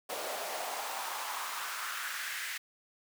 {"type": "noise with high-pass filter sweep", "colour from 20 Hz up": "pink", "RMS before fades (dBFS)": -38, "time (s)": [0.09, 2.58], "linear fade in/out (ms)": 10, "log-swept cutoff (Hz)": [540, 1900], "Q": 2.9, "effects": []}